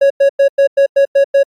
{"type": "tone bursts", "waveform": "triangle", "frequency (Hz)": 554.4, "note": "C#5", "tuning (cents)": 0, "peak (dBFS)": -4, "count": 8, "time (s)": [0.01, 1.433], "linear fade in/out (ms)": 10, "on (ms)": 93, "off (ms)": 97, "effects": ["AAC 64 kbps"]}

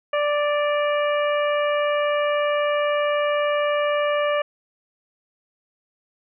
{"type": "harmonic tone with a mistuned harmonic", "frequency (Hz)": 587.3, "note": "D5", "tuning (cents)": 0, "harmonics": [1, 2, 3, 4, 5], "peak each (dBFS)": [-20, -26, -30, -32, -34], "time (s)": [0.13, 4.42], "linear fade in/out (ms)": 5, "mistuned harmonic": 5, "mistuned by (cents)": -38, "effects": []}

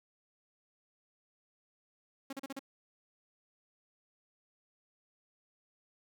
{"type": "tone bursts", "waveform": "sawtooth", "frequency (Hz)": 272.3, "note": "C#4", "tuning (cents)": -31, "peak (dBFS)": -35, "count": 5, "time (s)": [2.3, 2.593], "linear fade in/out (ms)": 5, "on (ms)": 29, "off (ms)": 37, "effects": []}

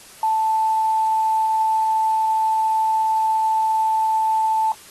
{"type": "tone with quantisation", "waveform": "sine", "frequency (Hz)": 880, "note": "A5", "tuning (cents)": 0, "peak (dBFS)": -16, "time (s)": [0.23, 4.72], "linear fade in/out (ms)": 2, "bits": 7, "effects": ["white hiss -44 dBFS RMS until 4.9 s", "AAC 32 kbps"]}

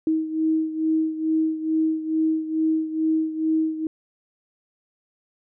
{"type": "beating tone pair", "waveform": "sine", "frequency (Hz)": [316.7, 319], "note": ["D#4", "D#4"], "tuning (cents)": [31, 43], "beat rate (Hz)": 2.3, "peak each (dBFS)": [-21, -26], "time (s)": [0.07, 3.87], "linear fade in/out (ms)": 2, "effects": []}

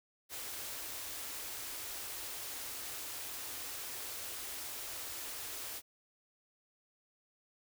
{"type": "band-stop noise", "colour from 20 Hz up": "white", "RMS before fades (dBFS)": -43, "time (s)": [0.29, 5.82], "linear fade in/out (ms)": 50, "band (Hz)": [130, 240], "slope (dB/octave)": 96, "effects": []}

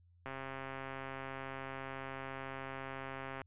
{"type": "click train", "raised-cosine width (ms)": 0.5, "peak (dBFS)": -28, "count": 424, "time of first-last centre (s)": [0.26, 3.417], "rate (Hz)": 134, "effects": ["added 87 Hz sine -63 dBFS peak until 3.46 s", "resampled to 8000 Hz"]}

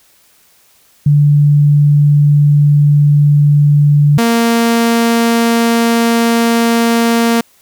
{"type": "tone pair in turn", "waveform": ["sine", "sawtooth"], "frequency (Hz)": [146.1, 231.9], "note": ["D3", "A#3"], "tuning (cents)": [-9, -9], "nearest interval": "minor sixth", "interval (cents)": 800, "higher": "second", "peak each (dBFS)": -5, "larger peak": "neither", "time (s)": [[1.06, 4.18], [4.18, 7.41]], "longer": "second", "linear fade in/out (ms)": 5, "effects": ["white hiss -50 dBFS RMS until 7.61 s"]}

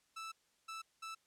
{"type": "tone bursts at uneven times", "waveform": "sawtooth", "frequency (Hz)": 1318.5, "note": "E6", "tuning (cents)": 0, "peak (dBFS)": -40, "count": 3, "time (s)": [[0.16, 0.32], [0.68, 0.82], [1.02, 1.15]], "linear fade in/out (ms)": 10, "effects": ["white hiss -75 dBFS RMS until 1.26 s", "low-pass 9000 Hz 12 dB/octave"]}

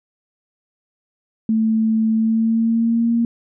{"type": "tone with pitch glide", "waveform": "sine", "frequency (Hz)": [221.3, 233], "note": ["A3", "A#3"], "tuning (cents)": [10, -1], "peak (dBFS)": -14, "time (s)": [1.49, 3.25], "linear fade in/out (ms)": 2, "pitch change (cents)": 89, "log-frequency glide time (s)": [2.12, 3.13], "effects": []}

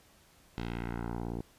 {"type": "tone with low-pass filter sweep", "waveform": "10% pulse", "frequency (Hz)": 58.27, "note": "A#1", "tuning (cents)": 0, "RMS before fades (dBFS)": -37, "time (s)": [0.58, 1.41], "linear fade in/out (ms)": 0, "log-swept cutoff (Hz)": [4100, 520], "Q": 1.4, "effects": ["pink hiss -62 dBFS RMS until 1.58 s", "resampled to 32000 Hz"]}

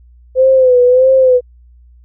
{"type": "tone with vibrato", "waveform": "sine", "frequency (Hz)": 510, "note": "C5", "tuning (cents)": -44, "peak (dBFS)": -5, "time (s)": [0.35, 1.41], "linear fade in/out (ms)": 50, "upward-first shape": "sine", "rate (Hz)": 1.6, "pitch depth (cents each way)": 63, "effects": ["added 60 Hz sine -40 dBFS peak until 2.04 s"]}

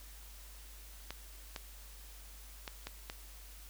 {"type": "clicks", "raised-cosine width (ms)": 0.2, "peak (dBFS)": -23, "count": 5, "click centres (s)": [1.106, 1.562, 2.678, 2.87, 3.099], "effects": ["added 50 Hz sine -51 dBFS peak until 3.69 s", "white hiss -56 dBFS RMS until 3.69 s"]}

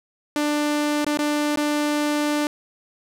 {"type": "tone with dropouts", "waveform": "sawtooth", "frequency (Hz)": 296.2, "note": "D4", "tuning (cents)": 15, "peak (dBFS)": -16, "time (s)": [0.36, 2.47], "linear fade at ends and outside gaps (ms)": 1, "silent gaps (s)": [[1.046, 1.065], [1.173, 1.189], [1.56, 1.573]], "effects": ["low-pass 11000 Hz 12 dB/octave", "8-bit"]}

